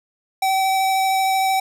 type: tone with vibrato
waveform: square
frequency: 767 Hz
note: G5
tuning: 38 cents flat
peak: -17 dBFS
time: 0.42-1.6 s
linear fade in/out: 5 ms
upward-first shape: triangle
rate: 13 Hz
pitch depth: 11 cents each way
effects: none